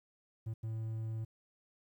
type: tone bursts at uneven times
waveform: triangle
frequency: 111.4 Hz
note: A2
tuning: 22 cents sharp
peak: -34 dBFS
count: 2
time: 0.46-0.54 / 0.63-1.25 s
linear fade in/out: 10 ms
effects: 12-bit